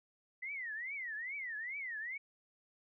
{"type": "tone with vibrato", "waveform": "sine", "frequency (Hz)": 1975.5, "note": "B6", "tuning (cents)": 0, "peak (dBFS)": -39, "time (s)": [0.42, 2.18], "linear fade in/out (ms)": 10, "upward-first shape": "triangle", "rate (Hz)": 2.4, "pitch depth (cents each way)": 290, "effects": []}